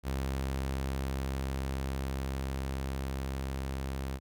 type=tone with level ramp; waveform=sawtooth; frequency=67 Hz; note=C2; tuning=42 cents sharp; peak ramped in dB=-27 to -30 dBFS; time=0.03-4.2 s; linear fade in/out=50 ms; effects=none